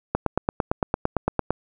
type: click train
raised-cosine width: 1 ms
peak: -6 dBFS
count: 13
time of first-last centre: 0.15-1.506 s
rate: 8.85 Hz
effects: none